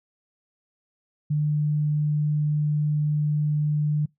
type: tone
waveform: sine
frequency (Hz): 149.7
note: D3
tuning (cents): +33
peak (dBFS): -20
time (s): 1.3-4.06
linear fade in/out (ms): 10
effects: noise-tail reverb RT60 0.2 s tail -26 dB re dry